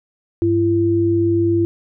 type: tone pair together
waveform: sine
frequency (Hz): 100.61 / 338.4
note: G2 / E4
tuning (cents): +46 / +45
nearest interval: octave + major sixth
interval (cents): 2099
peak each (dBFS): -20 / -14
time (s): 0.42-1.65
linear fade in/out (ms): 0
effects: none